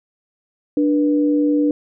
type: tone pair together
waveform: sine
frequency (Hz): 295 / 485.8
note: D4 / B4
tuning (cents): +8 / -29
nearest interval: major sixth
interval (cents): 863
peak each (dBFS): -14 / -22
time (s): 0.77-1.71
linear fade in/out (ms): 2
effects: none